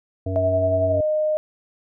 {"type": "harmonic tone", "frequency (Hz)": 94.1, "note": "F#2", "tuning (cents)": 30, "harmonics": [1, 3, 5, 7], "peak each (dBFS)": [-24, -30, -32, -31], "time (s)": [0.26, 1.01], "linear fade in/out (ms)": 5}
{"type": "tone with pitch glide", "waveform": "sine", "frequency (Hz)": [648, 614.8], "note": ["E5", "D#5"], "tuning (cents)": [-30, -21], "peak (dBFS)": -18, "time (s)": [0.36, 1.37], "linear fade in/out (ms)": 0, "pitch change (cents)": -91, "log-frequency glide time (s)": [0.88, 0.98]}
{"effects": []}